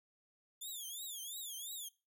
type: tone with vibrato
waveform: 10% pulse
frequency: 3467 Hz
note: A7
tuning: 26 cents flat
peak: -36 dBFS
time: 0.61-1.89 s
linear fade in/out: 10 ms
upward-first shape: triangle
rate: 2.9 Hz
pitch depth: 210 cents each way
effects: noise-tail reverb RT60 0.3 s tail -22 dB re dry